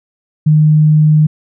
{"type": "tone", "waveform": "sine", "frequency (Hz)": 153.3, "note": "D#3", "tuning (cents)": -25, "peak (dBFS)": -5, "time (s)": [0.46, 1.27], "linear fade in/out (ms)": 10, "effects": []}